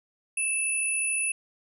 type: tone pair together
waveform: sine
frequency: 2632 / 9937 Hz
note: E7 / D#9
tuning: -3 / -3 cents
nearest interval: octave + major seventh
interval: 2300 cents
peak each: -28 / -27 dBFS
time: 0.37-1.32 s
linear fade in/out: 5 ms
effects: none